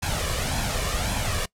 pink noise with flanger, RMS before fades -26 dBFS, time 0.02-1.46 s, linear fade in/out 10 ms, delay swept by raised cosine 1.2 to 1.75 ms, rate 1.8 Hz, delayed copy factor +0.6, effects noise-tail reverb RT60 0.1 s tail -23 dB re dry + low-pass 11000 Hz 12 dB/octave

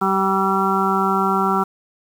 harmonic tone, 192.9 Hz, G3, 28 cents flat, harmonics 1 / 2 / 4 / 5 / 6 / 7, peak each -22 / -23 / -23 / -24 / -24 / -21 dBFS, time 0.01-1.64 s, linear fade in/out 10 ms, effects 7-bit

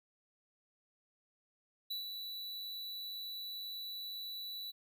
square tone with ADSR envelope, 3951 Hz, B7, in tune, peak -37 dBFS, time 1.9-4.72 s, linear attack 10 ms, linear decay 130 ms, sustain -5 dB, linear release 22 ms, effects none

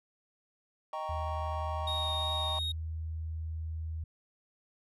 triangle chord, Eb dominant seventh, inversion none, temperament equal, 622.3 / 784 / 932.3 / 1108.7 Hz, Eb5 / G5 / Bb5 / Db6, 0 / 0 / 0 / 0 cents, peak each -38 dBFS, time 0.93-2.59 s, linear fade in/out 2 ms
sine tone, 80 Hz, D#2, 49 cents sharp, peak -34 dBFS, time 1.09-4.04 s, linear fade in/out 5 ms
triangle tone with vibrato, 3729 Hz, A#7, in tune, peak -31 dBFS, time 1.87-2.72 s, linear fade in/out 5 ms, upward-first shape sine, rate 2.8 Hz, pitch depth 8 cents each way
effects tanh soft clip ceiling -21 dBFS

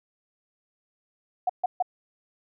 sine tone bursts, 730 Hz, F#5, 24 cents flat, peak -20 dBFS, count 3, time 1.47-1.825 s, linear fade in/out 5 ms, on 25 ms, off 140 ms, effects none

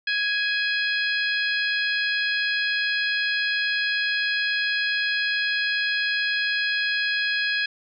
harmonic tone with a mistuned harmonic, 830.6 Hz, G#5, in tune, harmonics 2 / 3 / 4 / 5 / 6, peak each -24 / -28 / -30 / -32 / -34 dBFS, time 0.07-7.66 s, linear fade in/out 5 ms, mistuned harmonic 3, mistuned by +23 cents, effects none

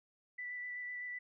sine tone with vibrato, 1975.5 Hz, B6, in tune, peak -40 dBFS, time 0.38-1.19 s, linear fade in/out 10 ms, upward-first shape square, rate 7.9 Hz, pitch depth 10 cents each way, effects none

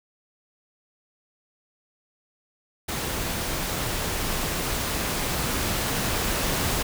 pink noise with level ramp, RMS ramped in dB -29 to -25 dBFS, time 2.88-6.83 s, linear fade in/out 10 ms, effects none

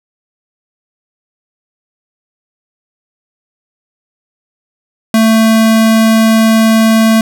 square tone, 222.6 Hz, A3, 20 cents sharp, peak -6 dBFS, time 5.14-7.21 s, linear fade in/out 2 ms, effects none

